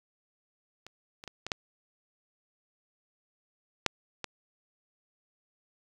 clicks, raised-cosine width 0.2 ms, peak -28 / -27 / -23 / -19 / -11 / -6 / -17 dBFS, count 7, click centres 0.866 / 1.239 / 1.277 / 1.466 / 1.518 / 3.863 / 4.243 s, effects 8-bit

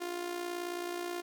sawtooth tone with amplitude modulation, 350.6 Hz, F4, 7 cents sharp, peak -29 dBFS, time 0-1.22 s, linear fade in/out 20 ms, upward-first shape sine, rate 58.6 Hz, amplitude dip 60%, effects none

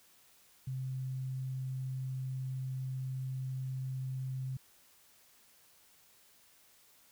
sine tone, 130.81 Hz, C3, in tune, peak -35 dBFS, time 0.67-4.57 s, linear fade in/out 5 ms, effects white hiss -64 dBFS RMS until 7.11 s

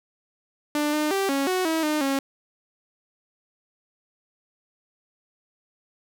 sawtooth tone with pitch steps, 296.8 / 302.8 / 390.5 / 275.8 / 369.5 / 322.3 / 304.2 / 273.3 Hz, D4 / D#4 / G4 / C#4 / F#4 / E4 / D#4 / C#4, +18 / -47 / -7 / -9 / -2 / -39 / -39 / -24 cents, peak -18 dBFS, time 0.75-2.19 s, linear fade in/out 2 ms, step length 180 ms, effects none

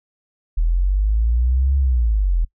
sine linear two-way sweep, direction up then down, 39.21 to 69.3 to 39.21 Hz, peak -14 dBFS, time 0.57-2.45 s, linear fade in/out 10 ms, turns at 1.77 s, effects noise-tail reverb RT60 0.1 s tail -22 dB re dry

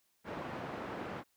pink band-pass noise, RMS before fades -42 dBFS, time 0.24-1.24 s, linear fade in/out 50 ms, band 160 to 1600 Hz, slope 12 dB/octave, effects white hiss -75 dBFS RMS until 1.36 s

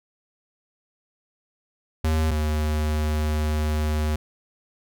square tone pair in turn, 78.8 / 76.38 Hz, D#2 / D#2, +23 / -31 cents, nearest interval minor second, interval 54 cents, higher first, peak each -20 / -22 dBFS, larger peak first, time 2.04-2.31 / 2.31-4.16 s, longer second, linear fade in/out 5 ms, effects none

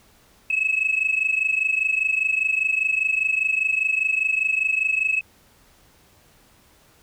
sine tone pair together, 2568 / 2593 Hz, E7 / E7, -46 / -29 cents, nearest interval unison, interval 17 cents, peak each -21 dBFS, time 0.5-5.21 s, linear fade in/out 5 ms, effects tanh soft clip ceiling -13 dBFS + pink hiss -56 dBFS RMS until 7.02 s

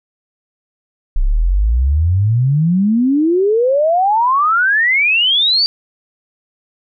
sine exponential sweep, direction up, 30.87 to 4708 Hz, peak -10 dBFS, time 1.16-5.66 s, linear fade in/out 0 ms, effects none

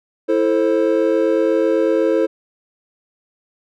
triangle chord, A minor, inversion second, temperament just, 330 / 440 / 528 Hz, E4 / A4 / C5, +2 / 0 / +16 cents, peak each -16 dBFS, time 0.28-2.27 s, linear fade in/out 20 ms, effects none

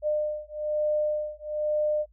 sine beating tone pair, 603 / 604.1 Hz, D5 / D5, +46 / +49 cents, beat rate 1.1 Hz, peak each -28 dBFS, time 0.02-2.06 s, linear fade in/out 50 ms, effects noise-tail reverb RT60 0.1 s tail -24 dB re dry + added 54 Hz sine -55 dBFS peak until 2.12 s

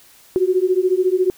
sine beating tone pair, 362.7 / 376.7 Hz, F#4 / F#4, -34 / +31 cents, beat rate 14 Hz, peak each -17 dBFS, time 0.36-1.3 s, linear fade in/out 0 ms, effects white hiss -49 dBFS RMS until 1.37 s

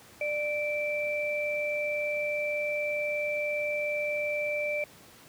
sine tone pair together, 593.9 / 2337 Hz, D5 / D7, +19 / -9 cents, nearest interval 2 octaves, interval 2372 cents, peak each -30 / -31 dBFS, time 0.21-4.84 s, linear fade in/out 2 ms, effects pink hiss -53 dBFS RMS until 5.28 s + high-pass 100 Hz 12 dB/octave

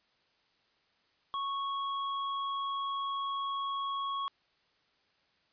square tone, 1105 Hz, C#6, 6 cents flat, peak -33 dBFS, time 1.34-4.28 s, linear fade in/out 0 ms, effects white hiss -71 dBFS RMS until 5.52 s + resampled to 11025 Hz

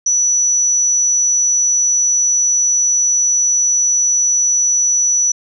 sine tone, 5920 Hz, F#8, in tune, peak -11 dBFS, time 0.06-5.32 s, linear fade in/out 5 ms, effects none

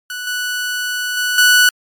sawtooth tone with level steps, 1480 Hz, F#6, in tune, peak -20 / -15 / -12 / -4 dBFS, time 0.1-1.69 s, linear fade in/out 2 ms, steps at 0.27 / 1.17 / 1.38 s, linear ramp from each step 2 ms, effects MP3 96 kbps

